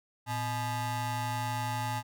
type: ring-modulated tone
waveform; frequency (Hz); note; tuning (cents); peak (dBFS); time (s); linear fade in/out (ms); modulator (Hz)
40% pulse; 370; F#4; 0; -27; 0.26-2.03; 50; 484
effects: none

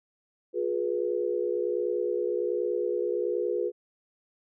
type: tone cluster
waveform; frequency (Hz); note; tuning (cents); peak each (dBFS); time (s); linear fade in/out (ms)
sine; 358.2 / 419.5 / 488.9; F4 / G#4 / B4; +44 / +17 / -18; -30; 0.53-3.72; 50
effects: none

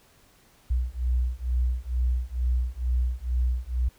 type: beating tone pair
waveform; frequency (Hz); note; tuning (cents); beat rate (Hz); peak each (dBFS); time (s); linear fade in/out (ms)
sine; 60.6 / 62.8; B1 / B1; -32 / +30; 2.2; -26; 0.7-3.89; 10
effects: pink hiss -59 dBFS RMS until 3.98 s

